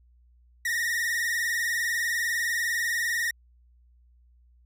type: tone with vibrato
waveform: 45% pulse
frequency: 1864.7 Hz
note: A#6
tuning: in tune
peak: -25 dBFS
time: 0.65-3.31 s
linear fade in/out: 5 ms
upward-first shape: sine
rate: 20 Hz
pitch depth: 76 cents each way
effects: added 60 Hz sine -56 dBFS peak until 4.65 s